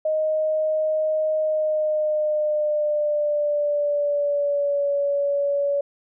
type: tone with pitch glide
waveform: sine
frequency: 622.3 to 567.4 Hz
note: D#5 to C#5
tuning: 0 to +40 cents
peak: -19 dBFS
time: 0.05-5.81 s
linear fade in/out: 5 ms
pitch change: -160 cents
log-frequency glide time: 1.38-4.9 s
effects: none